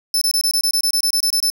sawtooth tone bursts, 5274 Hz, E8, in tune, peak -12 dBFS, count 14, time 0.14-1.501 s, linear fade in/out 2 ms, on 74 ms, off 25 ms, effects none

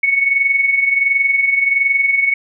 sine tone with amplitude modulation, 2217 Hz, C#7, in tune, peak -9 dBFS, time 0.03-2.34 s, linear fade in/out 5 ms, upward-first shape sine, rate 21.4 Hz, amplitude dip 60%, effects none

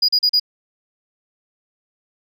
sine tone bursts, 4900 Hz, D#8, 27 cents flat, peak -10 dBFS, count 4, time 0.02-0.398 s, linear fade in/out 10 ms, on 66 ms, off 38 ms, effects tanh soft clip ceiling -10 dBFS

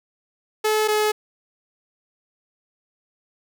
sawtooth tone pair in turn, 430.4 / 425.5 Hz, A4 / G#4, -38 / +42 cents, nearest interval unison, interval 20 cents, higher first, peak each -14 dBFS, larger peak neither, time 0.64-0.88 / 0.88-1.12 s, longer neither, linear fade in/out 10 ms, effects none

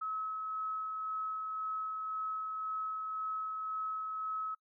sine tone with tremolo, 1287 Hz, E6, 42 cents flat, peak -34 dBFS, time 0.01-4.55 s, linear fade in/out 10 ms, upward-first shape sine, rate 1.9 Hz, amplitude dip 25%, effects noise-tail reverb RT60 0.1 s tail -25 dB re dry

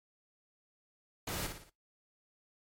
pink noise with echo, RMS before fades -38 dBFS, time 1.27-1.47 s, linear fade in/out 5 ms, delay 57 ms, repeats 4, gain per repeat -6 dB, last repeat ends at 1.698 s, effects noise-tail reverb RT60 0.2 s tail -21 dB re dry + MP3 64 kbps

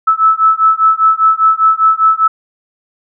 sine beating tone pair, 1305 / 1310 Hz, E6 / E6, -18 / -11 cents, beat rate 5 Hz, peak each -10 dBFS, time 0.07-2.28 s, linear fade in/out 10 ms, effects none

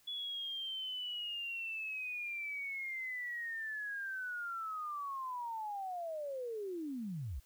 sine linear sweep, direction down, 3414 to 51.9 Hz, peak -38 dBFS, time 0.07-7.4 s, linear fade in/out 10 ms, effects white hiss -68 dBFS RMS until 7.45 s

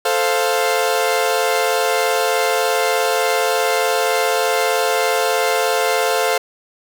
sawtooth chord, F major, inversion first, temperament equal, 440 / 523.3 / 698.5 Hz, A4 / C5 / F5, 0 / 0 / 0 cents, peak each -16 dBFS, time 0.05-6.38 s, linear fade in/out 5 ms, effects none

